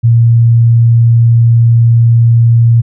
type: tone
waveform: sine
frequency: 116.54 Hz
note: A#2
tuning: in tune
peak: -3 dBFS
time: 0.03-2.82 s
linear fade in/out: 20 ms
effects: none